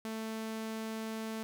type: tone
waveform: sawtooth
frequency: 221.3 Hz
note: A3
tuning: 10 cents sharp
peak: -33 dBFS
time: 0.05-1.43 s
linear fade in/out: 0 ms
effects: none